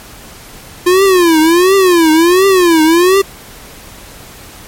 square tone with vibrato, 350 Hz, F4, 4 cents sharp, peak -6 dBFS, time 0.86-3.22 s, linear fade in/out 10 ms, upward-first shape triangle, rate 1.4 Hz, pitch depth 220 cents each way, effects pink hiss -34 dBFS RMS until 4.67 s + MP3 64 kbps

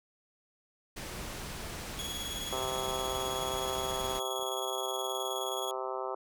pink low-pass noise, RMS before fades -41 dBFS, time 0.96-4.2 s, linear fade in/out 10 ms, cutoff 12000 Hz, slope 12 dB/octave
sawtooth tone with tremolo, 3345 Hz, G#7, 12 cents sharp, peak -33 dBFS, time 1.99-5.71 s, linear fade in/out 0 ms, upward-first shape square, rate 19 Hz, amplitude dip 40%
harmonic tone, 130 Hz, C3, 11 cents flat, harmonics 3 / 4 / 5 / 6 / 7 / 8 / 9 / 10, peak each -39 / -40 / -41 / -42 / -42 / -43 / -44 / -44 dBFS, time 2.52-6.15 s, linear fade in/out 5 ms
clicks, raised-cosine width 1 ms, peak -38 / -38 dBFS, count 2, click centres 4.396 / 4.426 s
effects none

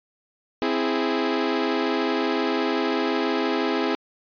sawtooth chord, C augmented, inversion none, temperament equal, 261.6 / 329.6 / 415.3 Hz, C4 / E4 / G#4, 0 / 0 / 0 cents, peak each -22 dBFS, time 0.62-3.95 s, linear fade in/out 0 ms, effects resampled to 11025 Hz

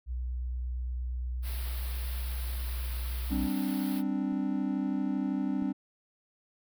sine tone with vibrato, 61.74 Hz, B1, in tune, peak -31 dBFS, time 0.06-3.49 s, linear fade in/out 50 ms, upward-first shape sine, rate 8.6 Hz, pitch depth 11 cents each way
white band-stop noise, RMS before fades -44 dBFS, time 1.42-4.03 s, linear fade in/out 50 ms, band 4900 to 9800 Hz, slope 48 dB/octave
triangle chord, G suspended fourth, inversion none, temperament just, 196 / 261.3 / 294 Hz, G3 / C4 / D4, 0 / -2 / +2 cents, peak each -31 / -30 / -31 dBFS, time 3.3-5.73 s, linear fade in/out 20 ms
clicks, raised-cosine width 3 ms, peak -40 / -34 dBFS, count 2, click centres 4.324 / 5.623 s
effects none

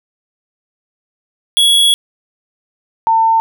square / sine tone pair in turn, 3351 / 900.5 Hz, G#7 / A5, +15 / +40 cents, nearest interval octave + major seventh, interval 2275 cents, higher first, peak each -8 dBFS, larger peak neither, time 1.57-1.94 / 3.07-3.4 s, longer first, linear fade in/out 0 ms, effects none

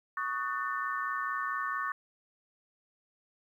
sine chord, D# half-diminished seventh, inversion third, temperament just, 1120.1 / 1244.5 / 1493.4 / 1792.1 Hz, C#6 / D#6 / F#6 / A6, +18 / 0 / +16 / +31 cents, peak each -34 / -38 / -39 / -37 dBFS, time 0.17-1.92 s, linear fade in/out 2 ms, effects 11-bit

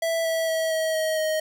square tone with pitch steps, 659.3 / 652.5 / 645.7 / 639.1 / 632.4 / 625.9 Hz, E5 / E5 / E5 / D#5 / D#5 / D#5, 0 / -18 / -36 / +46 / +28 / +10 cents, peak -23 dBFS, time 0.02-1.4 s, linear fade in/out 5 ms, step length 230 ms, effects none

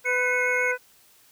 harmonic tone, 498.8 Hz, B4, 17 cents sharp, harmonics 1 / 2 / 3 / 4 / 5, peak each -27 / -34 / -26 / -37 / -36 dBFS, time 0.04-0.78 s, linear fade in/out 50 ms
triangle tone with vibrato, 2173 Hz, C#7, 35 cents flat, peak -23 dBFS, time 0.05-0.72 s, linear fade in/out 10 ms, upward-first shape sine, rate 7.3 Hz, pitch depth 18 cents each way
effects white hiss -57 dBFS RMS until 1.31 s

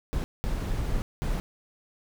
brown noise bursts at uneven times, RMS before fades -28 dBFS, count 3, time 0.13-0.24 / 0.44-1.02 / 1.22-1.4 s, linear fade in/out 0 ms, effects none

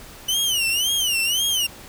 sawtooth tone with vibrato, 2960 Hz, F#7, in tune, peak -16 dBFS, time 0.28-1.67 s, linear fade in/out 10 ms, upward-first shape sine, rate 1.9 Hz, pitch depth 170 cents each way, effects pink hiss -42 dBFS RMS until 1.88 s

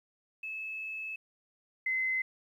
sine tone pair in turn, 2602 / 2051 Hz, E7 / C7, -23 / -35 cents, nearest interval major third, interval 412 cents, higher first, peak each -36 / -28 dBFS, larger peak second, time 0.43-1.16 / 1.86-2.22 s, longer first, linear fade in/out 5 ms, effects 11-bit

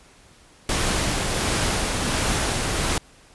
pink noise with tremolo, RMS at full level -22 dBFS, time 0.69-2.98 s, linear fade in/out 2 ms, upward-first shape sine, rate 1.4 Hz, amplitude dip 25%, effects pink hiss -52 dBFS RMS until 3.34 s + resampled to 24000 Hz

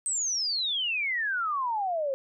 sine exponential sweep, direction down, 8372 to 523.3 Hz, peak -26 dBFS, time 0.06-2.14 s, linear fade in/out 0 ms, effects none

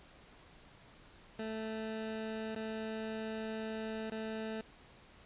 20% pulse tone with dropouts, 220 Hz, A3, in tune, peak -33 dBFS, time 1.39-4.61 s, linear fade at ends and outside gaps 2 ms, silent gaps 2.55-2.561 / 4.1-4.118 s, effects pink hiss -59 dBFS RMS until 5.25 s + resampled to 8000 Hz

